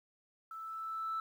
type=tone with level ramp; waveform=sine; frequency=1318.5 Hz; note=E6; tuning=in tune; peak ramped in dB=-43 to -32 dBFS; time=0.51-1.2 s; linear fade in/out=2 ms; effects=tanh soft clip ceiling -31 dBFS + 11-bit